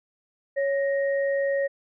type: tone pair together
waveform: sine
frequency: 554.4 / 1871.2 Hz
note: C#5 / A#6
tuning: 0 / +6 cents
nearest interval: octave + major sixth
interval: 2106 cents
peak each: -22 / -32 dBFS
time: 0.56-1.68 s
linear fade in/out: 20 ms
effects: none